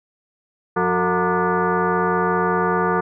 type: tone with frequency modulation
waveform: sine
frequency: 367 Hz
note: F#4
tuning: 14 cents flat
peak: -16 dBFS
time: 0.76-3.01 s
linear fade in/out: 10 ms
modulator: 273 Hz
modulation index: 4
effects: none

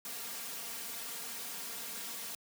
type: noise with comb filter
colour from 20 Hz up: white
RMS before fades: -42 dBFS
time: 0.05-2.35 s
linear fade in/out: 2 ms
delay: 4.3 ms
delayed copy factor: +1
effects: high-pass 100 Hz 12 dB/octave

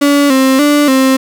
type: tone with pitch steps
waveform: 35% pulse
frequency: 285.5 / 264.5 / 292.6 / 264.2 Hz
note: D4 / C4 / D4 / C4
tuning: -49 / +19 / -6 / +17 cents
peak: -5 dBFS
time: 0.01-1.17 s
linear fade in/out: 10 ms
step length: 290 ms
effects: none

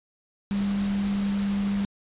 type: tone in noise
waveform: sine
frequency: 200 Hz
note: G3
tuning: 35 cents sharp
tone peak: -23 dBFS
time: 0.51-1.85 s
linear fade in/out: 0 ms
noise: pink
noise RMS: -38 dBFS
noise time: 0.51-1.85 s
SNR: +12 dB
effects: resampled to 8000 Hz

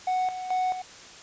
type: tone with tremolo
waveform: triangle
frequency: 740 Hz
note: F#5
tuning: in tune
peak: -21 dBFS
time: 0.07-0.82 s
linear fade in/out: 5 ms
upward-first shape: square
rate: 2.3 Hz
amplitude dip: 65%
effects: white hiss -46 dBFS RMS until 1.22 s + resampled to 16000 Hz

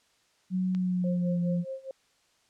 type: tone with pitch glide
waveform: sine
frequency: 185 to 173.61 Hz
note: F#3 to F3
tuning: 0 to -10 cents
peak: -25 dBFS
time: 0.5-1.65 s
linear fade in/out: 50 ms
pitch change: -110 cents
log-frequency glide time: 0.73-1.39 s
type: click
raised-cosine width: 0.2 ms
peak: -28 dBFS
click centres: 0.749 s
type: tone with tremolo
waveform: sine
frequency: 532 Hz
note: C5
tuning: 29 cents sharp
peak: -32 dBFS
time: 1.04-1.91 s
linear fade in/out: 2 ms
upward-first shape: sine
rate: 4.8 Hz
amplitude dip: 90%
effects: white hiss -67 dBFS RMS until 2.49 s + low-pass 7000 Hz 12 dB/octave

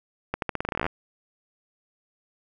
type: accelerating click train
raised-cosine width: 0.5 ms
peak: -11 dBFS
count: 16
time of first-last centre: 0.34-0.865 s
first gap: 82 ms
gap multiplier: 0.86
effects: none

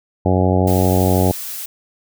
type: harmonic tone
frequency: 92.5 Hz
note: F#2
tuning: in tune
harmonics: 1 / 2 / 3 / 4 / 5 / 6 / 7 / 8 / 9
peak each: -16 / -19 / -21 / -22 / -23 / -24 / -24 / -25 / -26 dBFS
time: 0.25-1.32 s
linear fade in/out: 10 ms
type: noise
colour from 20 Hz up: blue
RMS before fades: -28 dBFS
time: 0.67-1.66 s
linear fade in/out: 5 ms
effects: none

